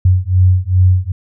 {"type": "beating tone pair", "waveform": "sine", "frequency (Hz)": [90.8, 93.3], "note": ["F#2", "F#2"], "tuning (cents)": [-32, 15], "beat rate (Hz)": 2.5, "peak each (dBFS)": -11, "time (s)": [0.05, 1.12], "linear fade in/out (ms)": 5, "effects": []}